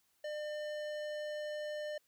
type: tone with tanh clipping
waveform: sine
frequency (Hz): 601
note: D5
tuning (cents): +40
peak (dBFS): -40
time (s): 0.24-1.98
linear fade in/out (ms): 5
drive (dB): 17
effects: white hiss -75 dBFS RMS until 2.07 s